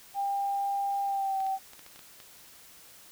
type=tone with pitch glide; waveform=sine; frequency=797 to 771.2 Hz; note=G5 to G5; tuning=+28 to -28 cents; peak=-27 dBFS; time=0.14-1.59 s; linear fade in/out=50 ms; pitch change=-56 cents; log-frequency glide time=1.04-1.4 s
type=clicks; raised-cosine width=0.2 ms; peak=-31 dBFS; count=8; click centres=1.404 / 1.466 / 1.734 / 1.793 / 1.864 / 1.96 / 1.992 / 2.202 s
effects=white hiss -53 dBFS RMS until 3.11 s